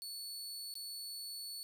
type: tone with dropouts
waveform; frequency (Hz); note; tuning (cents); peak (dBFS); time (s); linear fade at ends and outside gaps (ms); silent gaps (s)
sawtooth; 4435; C#8; 0; -40; 0.02-1.63; 0; 0.74-0.754
effects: 12-bit